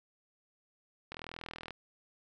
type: click train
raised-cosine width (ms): 0.3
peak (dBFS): -26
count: 25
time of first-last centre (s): 1.12-1.707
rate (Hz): 40.9
effects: none